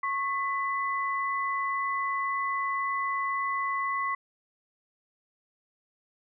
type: tone pair together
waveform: sine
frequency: 1098.1 / 2000 Hz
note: C#6 / B6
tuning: -17 / +21 cents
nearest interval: minor seventh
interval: 1038 cents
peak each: -28 / -32 dBFS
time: 0.03-4.15 s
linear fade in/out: 5 ms
effects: none